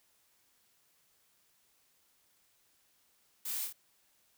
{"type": "noise with echo", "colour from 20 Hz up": "blue", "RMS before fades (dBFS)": -39, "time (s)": [3.45, 3.65], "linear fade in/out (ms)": 5, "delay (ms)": 26, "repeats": 3, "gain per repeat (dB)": -3, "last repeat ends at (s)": 3.728, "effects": ["white hiss -71 dBFS RMS until 4.37 s"]}